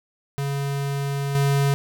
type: tone with level steps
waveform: square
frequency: 140 Hz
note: C#3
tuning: 18 cents sharp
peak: -24 / -18 dBFS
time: 0.38-1.74 s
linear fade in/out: 0 ms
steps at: 1.35 s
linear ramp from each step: 2 ms
effects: none